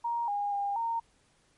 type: tone with pitch steps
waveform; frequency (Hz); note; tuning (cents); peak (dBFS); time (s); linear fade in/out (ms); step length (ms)
sine; 939 / 815 / 805 / 921; A#5 / G#5 / G5 / A#5; +12 / -33 / +46 / -21; -28; 0.04-1; 10; 240
effects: pink hiss -67 dBFS RMS until 1.57 s + MP3 48 kbps